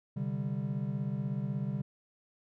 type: chord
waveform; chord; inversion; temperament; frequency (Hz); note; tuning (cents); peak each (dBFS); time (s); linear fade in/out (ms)
triangle; C suspended second; none; just; 130.81 / 147.16 / 196.22; C3 / D3 / G3; 0 / +4 / +2; -34; 0.16-1.82; 10
effects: none